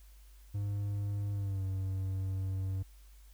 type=tone with pitch glide; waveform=triangle; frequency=101.5 to 95.25 Hz; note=G#2 to G2; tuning=-39 to -49 cents; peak=-30 dBFS; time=0.54-2.83 s; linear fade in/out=10 ms; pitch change=-110 cents; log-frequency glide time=1.33-1.64 s; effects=added 50 Hz sine -53 dBFS peak until 3.33 s + white hiss -66 dBFS RMS until 3.33 s